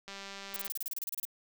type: click train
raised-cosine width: 0.2 ms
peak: -27 dBFS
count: 119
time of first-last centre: 0.08-0.679 s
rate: 197 Hz
type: noise bursts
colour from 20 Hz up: violet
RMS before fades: -36 dBFS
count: 14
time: 0.54-1.252 s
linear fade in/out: 2 ms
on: 23 ms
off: 30 ms
effects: none